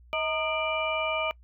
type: tone cluster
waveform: sine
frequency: 635 / 924 / 1225 / 2360 / 2947 Hz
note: D#5 / A#5 / D#6 / D7 / F#7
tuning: +35 / -16 / -27 / +8 / -8 cents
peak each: -30 / -36 / -33 / -31 / -36 dBFS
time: 0.13-1.31 s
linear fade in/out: 0 ms
effects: noise-tail reverb RT60 0.1 s tail -24 dB re dry + added 60 Hz sine -51 dBFS peak until 1.43 s